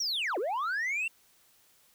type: linear two-way sweep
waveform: sine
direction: down then up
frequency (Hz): 5830 to 330.6 to 2760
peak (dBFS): -26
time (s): 0-1.08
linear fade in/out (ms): 5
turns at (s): 0.38
effects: tanh soft clip ceiling -28 dBFS + white hiss -64 dBFS RMS until 1.94 s